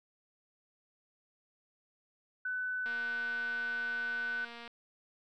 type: tone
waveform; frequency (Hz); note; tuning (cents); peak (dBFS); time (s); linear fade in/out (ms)
sine; 1500; F#6; +23; -33; 2.45-4.45; 5
type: click train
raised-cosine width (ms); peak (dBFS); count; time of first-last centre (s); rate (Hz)
0.3; -32; 428; 2.86-4.677; 235
effects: none